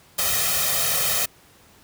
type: noise with comb filter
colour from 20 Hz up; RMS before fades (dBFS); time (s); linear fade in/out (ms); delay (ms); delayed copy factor
white; -22; 0.18-1.26; 10; 1.6; +1
effects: pink hiss -53 dBFS RMS until 1.83 s + high-pass 60 Hz 12 dB/octave